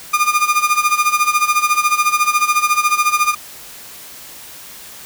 30% pulse tone with tremolo, 1212 Hz, D#6, 46 cents flat, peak -7 dBFS, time 0.13-3.35 s, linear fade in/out 10 ms, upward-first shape sine, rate 14 Hz, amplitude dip 80%, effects white hiss -36 dBFS RMS until 5.05 s

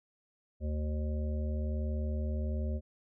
harmonic tone with a mistuned harmonic, 75 Hz, D2, 37 cents sharp, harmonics 1 / 3 / 5 / 7 / 8, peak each -31 / -40 / -47 / -47 / -47 dBFS, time 0.6-2.81 s, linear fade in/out 50 ms, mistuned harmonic 8, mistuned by +18 cents, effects none

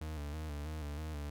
40% pulse tone with vibrato, 75.5 Hz, D2, 48 cents sharp, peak -38 dBFS, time 0.01-1.3 s, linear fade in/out 5 ms, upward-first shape square, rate 3.1 Hz, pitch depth 55 cents each way, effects none

